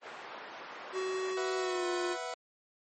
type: band-pass noise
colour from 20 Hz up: white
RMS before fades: -46 dBFS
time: 0.01-1.37 s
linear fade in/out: 50 ms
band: 400 to 1500 Hz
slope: 12 dB/octave
type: tone with pitch glide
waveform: square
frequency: 375.7 to 355 Hz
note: F#4 to F4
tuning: +26 to +28 cents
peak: -33 dBFS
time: 0.92-2.17 s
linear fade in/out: 50 ms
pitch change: -98 cents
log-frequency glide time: 1.56-1.86 s
type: chord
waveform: 25% pulse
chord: B suspended fourth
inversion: none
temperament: equal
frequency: 493.9 / 659.3 / 740 Hz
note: B4 / E5 / F#5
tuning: 0 / 0 / 0 cents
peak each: -37 dBFS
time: 1.37-2.34 s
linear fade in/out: 2 ms
effects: MP3 32 kbps